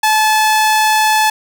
sawtooth tone, 865 Hz, A5, 30 cents flat, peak -6 dBFS, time 0.03-1.3 s, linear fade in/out 5 ms, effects none

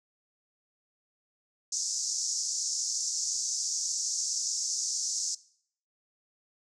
white band-pass noise, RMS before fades -32 dBFS, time 1.72-5.35 s, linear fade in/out 5 ms, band 5300 to 7000 Hz, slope 48 dB/octave, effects noise-tail reverb RT60 0.6 s tail -20 dB re dry

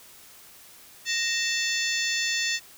harmonic tone with a mistuned harmonic, 883 Hz, A5, 6 cents sharp, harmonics 2 / 3 / 4 / 5 / 6 / 7 / 8, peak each -29 / -31 / -32 / -33 / -34 / -34 / -35 dBFS, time 1.05-2.6 s, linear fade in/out 50 ms, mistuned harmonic 2, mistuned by +87 cents, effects white hiss -50 dBFS RMS until 2.77 s

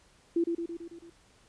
sine tone with echo, 337.7 Hz, E4, 42 cents sharp, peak -23 dBFS, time 0.36-0.44 s, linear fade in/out 5 ms, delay 110 ms, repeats 6, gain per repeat -4 dB, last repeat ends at 1.1 s, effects pink hiss -62 dBFS RMS until 1.48 s + resampled to 22050 Hz

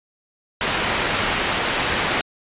white low-pass noise, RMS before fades -22 dBFS, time 0.61-2.21 s, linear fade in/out 0 ms, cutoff 2700 Hz, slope 12 dB/octave, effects resampled to 8000 Hz

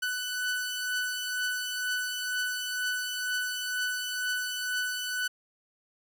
sawtooth beating tone pair, 1493 / 1495.1 Hz, F#6 / F#6, +15 / +18 cents, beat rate 2.1 Hz, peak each -27 / -33 dBFS, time 0.02-5.28 s, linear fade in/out 10 ms, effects none

